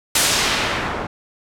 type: noise with low-pass filter sweep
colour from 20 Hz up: white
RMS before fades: -20 dBFS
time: 0.15-1.07 s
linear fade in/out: 5 ms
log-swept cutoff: 11000 to 890 Hz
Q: 0.76
effects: none